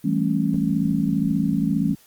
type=chord; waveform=sine; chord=A dominant seventh; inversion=second; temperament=just; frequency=165 / 198 / 220 / 275 Hz; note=E3 / G3 / A3 / C#4; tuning=+2 / +18 / 0 / -14 cents; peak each=-24 dBFS; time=0.04-1.95 s; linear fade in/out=10 ms; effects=white hiss -54 dBFS RMS until 2.06 s + Opus 32 kbps